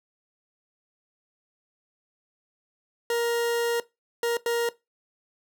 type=tone bursts at uneven times; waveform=40% pulse; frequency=470 Hz; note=A#4; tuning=14 cents sharp; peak=-22 dBFS; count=3; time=3.1-3.8 / 4.23-4.37 / 4.46-4.69 s; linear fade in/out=2 ms; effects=noise-tail reverb RT60 0.2 s tail -19 dB re dry